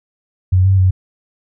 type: tone with pitch steps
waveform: sine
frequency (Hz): 92.5 / 96.1 / 93.2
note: F#2 / G2 / F#2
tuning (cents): 0 / -34 / +13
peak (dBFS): -8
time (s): 0.52-0.91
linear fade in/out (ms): 10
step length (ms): 130
effects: none